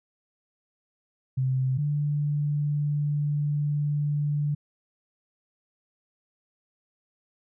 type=tone pair in turn; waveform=sine; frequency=130.81 / 146.83 Hz; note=C3 / D3; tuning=0 / 0 cents; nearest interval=major second; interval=200 cents; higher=second; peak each=-22 / -23 dBFS; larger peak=first; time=1.37-1.78 / 1.78-4.55 s; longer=second; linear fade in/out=10 ms; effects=none